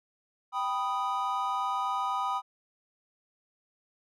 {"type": "chord", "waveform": "triangle", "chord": "G augmented", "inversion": "none", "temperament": "equal", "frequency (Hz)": [784, 987.8, 1244.5], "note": ["G5", "B5", "D#6"], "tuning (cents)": [0, 0, 0], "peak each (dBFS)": [-32, -30, -30], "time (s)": [0.52, 2.42], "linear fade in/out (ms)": 50, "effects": []}